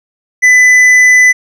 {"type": "tone with hard clipping", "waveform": "sine", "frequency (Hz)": 2000, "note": "B6", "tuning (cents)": 21, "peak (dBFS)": -4, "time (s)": [0.42, 1.33], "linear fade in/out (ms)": 20, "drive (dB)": 6, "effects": []}